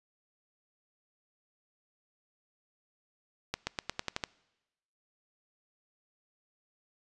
accelerating click train, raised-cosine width 0.2 ms, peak -14 dBFS, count 8, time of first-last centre 3.54-4.238 s, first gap 130 ms, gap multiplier 0.91, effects noise-tail reverb RT60 1.0 s tail -23 dB re dry + resampled to 24000 Hz

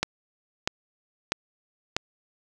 click train, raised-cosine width 0.2 ms, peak -6 dBFS, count 4, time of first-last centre 0.03-1.965 s, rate 1.55 Hz, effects 8-bit

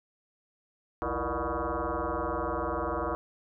sine tone with frequency modulation, 322.3 Hz, E4, 39 cents flat, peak -28 dBFS, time 1.02-3.15 s, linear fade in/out 0 ms, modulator 133 Hz, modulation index 7.4, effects none

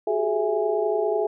sine tone cluster, 370.7 / 394.5 / 424.8 / 662 / 828 Hz, F#4 / G4 / G#4 / E5 / G#5, +3 / +11 / +39 / +7 / -5 cents, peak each -29 / -31 / -23 / -27 / -31 dBFS, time 0.07-1.27 s, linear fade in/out 5 ms, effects none

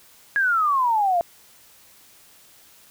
sine exponential sweep, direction down, 1671 to 670 Hz, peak -17 dBFS, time 0.36-1.21 s, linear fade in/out 0 ms, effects white hiss -52 dBFS RMS until 2.9 s

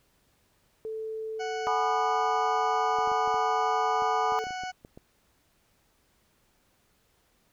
sine tone, 440 Hz, A4, in tune, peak -32 dBFS, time 0.85-4.44 s, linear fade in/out 0 ms
harmonic tone, 740 Hz, F#5, in tune, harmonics 1 / 2 / 3 / 4 / 6 / 7 / 8 / 9, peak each -34 / -40 / -44 / -46 / -50 / -51 / -52 / -53 dBFS, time 1.39-4.72 s, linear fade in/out 20 ms
sine chord, G# minor seventh, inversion third, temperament equal with one note detuned, 740 / 830.6 / 987.8 / 1216.8 Hz, F#5 / G#5 / B5 / D#6, 0 / 0 / 0 / -39 cents, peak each -31 / -32 / -30 / -30 dBFS, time 1.67-4.39 s, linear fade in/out 0 ms
clicks, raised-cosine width 2 ms, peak -32 dBFS, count 12, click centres 2.987 / 3.075 / 3.117 / 3.276 / 3.343 / 4.022 / 4.322 / 4.469 / 4.507 / 4.636 / 4.849 / 4.975 s
effects pink hiss -68 dBFS RMS until 7.52 s

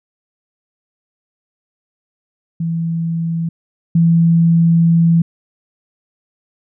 sine tone pair in turn, 165.7 / 166.95 Hz, E3 / E3, +9 / +22 cents, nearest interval unison, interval 13 cents, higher second, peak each -16 / -8 dBFS, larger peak second, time 2.6-3.49 / 3.95-5.22 s, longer second, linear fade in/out 5 ms, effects none

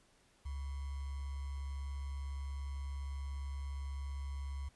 sine tone with sample-and-hold, 69.3 Hz, C#2, in tune, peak -38 dBFS, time 0.45-4.69 s, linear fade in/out 10 ms, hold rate 1050 Hz, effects pink hiss -69 dBFS RMS until 4.75 s + resampled to 24000 Hz

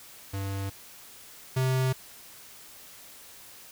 square tone pair in turn, 98 / 130.14 Hz, G2 / C3, 0 / -9 cents, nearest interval perfect fourth, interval 491 cents, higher second, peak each -31 / -24 dBFS, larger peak second, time 0.33-0.7 / 1.56-1.93 s, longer neither, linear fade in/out 10 ms, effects white hiss -49 dBFS RMS until 3.71 s

